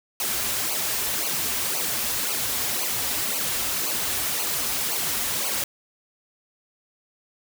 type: noise with flanger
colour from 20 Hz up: white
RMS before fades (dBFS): -26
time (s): 0.2-5.64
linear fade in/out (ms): 2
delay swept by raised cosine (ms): 0.55 to 6.45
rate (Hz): 1.9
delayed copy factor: -0.8
effects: none